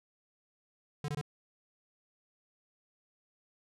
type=tone bursts; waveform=square; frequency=146.83 Hz; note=D3; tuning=in tune; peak=-34 dBFS; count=3; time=1.04-1.213 s; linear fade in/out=2 ms; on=43 ms; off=22 ms; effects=low-pass 10000 Hz 12 dB/octave